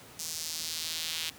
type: tone with high-pass filter sweep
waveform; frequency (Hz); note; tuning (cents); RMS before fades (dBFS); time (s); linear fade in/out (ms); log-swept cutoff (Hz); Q
sawtooth; 161.1; E3; -39; -36; 0.19-1.3; 5; 6000 to 3200; 1.7
effects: pink hiss -51 dBFS RMS until 1.38 s + high-pass 80 Hz 12 dB/octave